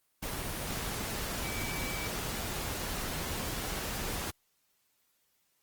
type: tone in noise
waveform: sine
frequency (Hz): 2300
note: D7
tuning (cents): -37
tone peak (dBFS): -41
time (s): 1.43-2.08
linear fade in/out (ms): 10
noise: pink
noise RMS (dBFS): -36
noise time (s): 0.22-4.31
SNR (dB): -8
effects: white hiss -74 dBFS RMS until 5.62 s + Opus 24 kbps